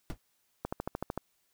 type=noise with exponential decay; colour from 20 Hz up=brown; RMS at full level=-29 dBFS; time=0.1-0.18 s; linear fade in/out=0 ms; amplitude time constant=16 ms
type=click train; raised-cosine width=1 ms; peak=-19 dBFS; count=8; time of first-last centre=0.65-1.176 s; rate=13.3 Hz
effects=white hiss -74 dBFS RMS until 1.53 s